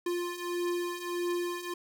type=beating tone pair; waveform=square; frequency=349.2 / 350.8 Hz; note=F4 / F4; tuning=0 / +8 cents; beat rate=1.6 Hz; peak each=-37 / -33 dBFS; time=0.06-1.74 s; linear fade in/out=5 ms; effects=none